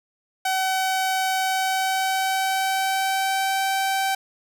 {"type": "tone with pitch glide", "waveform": "sawtooth", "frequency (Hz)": [758, 773.5], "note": ["F#5", "G5"], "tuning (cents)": [42, -23], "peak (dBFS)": -17, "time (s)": [0.45, 4.15], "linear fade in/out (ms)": 5, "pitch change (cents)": 35, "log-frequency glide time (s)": [1.38, 3.64], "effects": []}